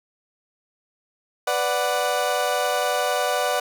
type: chord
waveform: 30% pulse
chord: B minor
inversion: none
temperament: equal with one note detuned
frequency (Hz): 496.2 / 587.3 / 740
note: B4 / D5 / F#5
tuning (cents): +8 / 0 / 0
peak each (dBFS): -24 / -22 / -22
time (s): 1.47-3.6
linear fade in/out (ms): 5
effects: none